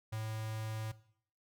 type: tone with notch filter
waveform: square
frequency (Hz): 109.8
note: A2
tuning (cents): -3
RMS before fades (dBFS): -39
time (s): 0.12-0.92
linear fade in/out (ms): 10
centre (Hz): 300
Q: 1.5
effects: noise-tail reverb RT60 0.6 s tail -17 dB re dry